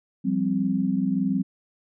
sine chord, F suspended second, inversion none, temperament equal, 174.61 / 196 / 261.6 Hz, F3 / G3 / C4, 0 / 0 / 0 cents, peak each -28 / -24 / -25 dBFS, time 0.24-1.43 s, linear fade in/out 20 ms, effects none

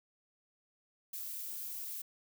violet noise, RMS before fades -42 dBFS, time 1.13-2.02 s, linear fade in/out 5 ms, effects none

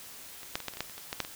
clicks, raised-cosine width 0.2 ms, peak -27 / -12 / -22 / -15 / -26 / -23 / -13 / -29 / -25 / -16 / -11 / -22 dBFS, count 12, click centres 0.432 / 0.555 / 0.603 / 0.683 / 0.737 / 0.771 / 0.806 / 0.897 / 0.98 / 1.129 / 1.203 / 1.249 s, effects white hiss -47 dBFS RMS until 1.35 s

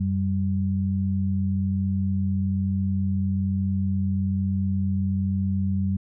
sine tone pair together, 92.5 / 193.64 Hz, F#2 / G3, 0 / -21 cents, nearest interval octave + minor second, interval 1279 cents, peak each -24 dBFS, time 0-5.97 s, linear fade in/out 10 ms, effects none

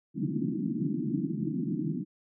pink band-pass noise, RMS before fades -31 dBFS, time 0.14-2.05 s, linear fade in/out 50 ms, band 140 to 340 Hz, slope 96 dB/octave, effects none

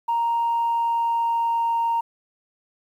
sine tone with pitch glide, 932.3 to 926.4 Hz, A#5 to A#5, 0 to -11 cents, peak -18 dBFS, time 0.08-2.01 s, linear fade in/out 10 ms, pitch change -11 cents, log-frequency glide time 0.38-1.75 s, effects tanh soft clip ceiling -16 dBFS + 9-bit

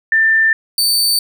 sine / sawtooth tone pair in turn, 1785 / 4561 Hz, A6 / C#8, +24 / +49 cents, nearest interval octave + major third, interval 1625 cents, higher second, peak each -9 dBFS, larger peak neither, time 0.12-0.53 / 0.78-1.19 s, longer neither, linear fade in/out 2 ms, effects none

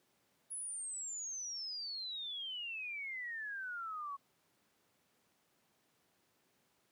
sine exponential sweep, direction down, 10548 to 1100 Hz, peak -40 dBFS, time 0.5-4.17 s, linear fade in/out 20 ms, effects pink hiss -75 dBFS RMS until 6.91 s + high-pass 150 Hz 12 dB/octave

